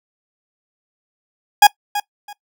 40% pulse tone with echo, 825 Hz, G#5, 12 cents flat, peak -3 dBFS, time 1.62-1.67 s, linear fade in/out 5 ms, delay 330 ms, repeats 2, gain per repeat -14 dB, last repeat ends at 2.33 s, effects noise-tail reverb RT60 0.1 s tail -20 dB re dry

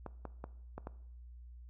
clicks, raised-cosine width 1 ms, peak -28 dBFS, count 5, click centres 0.063 / 0.253 / 0.441 / 0.78 / 0.871 s, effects noise-tail reverb RT60 0.7 s tail -18 dB re dry + added 60 Hz sine -49 dBFS peak until 1.69 s

